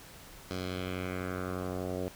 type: tone with low-pass filter sweep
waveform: 10% pulse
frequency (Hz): 91.8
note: F#2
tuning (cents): -13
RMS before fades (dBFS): -36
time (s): 0.51-2.08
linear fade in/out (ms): 0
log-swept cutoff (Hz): 5200 to 560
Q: 2
effects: pink hiss -51 dBFS RMS until 2.15 s